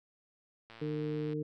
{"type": "click train", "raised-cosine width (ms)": 0.3, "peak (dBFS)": -35, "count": 73, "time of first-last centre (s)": [0.7, 1.332], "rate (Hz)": 114}
{"type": "harmonic tone", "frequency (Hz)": 151.4, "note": "D#3", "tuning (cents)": -47, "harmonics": [1, 2, 3], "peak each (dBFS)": [-37, -37, -37], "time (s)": [0.81, 1.43], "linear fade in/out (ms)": 10}
{"effects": []}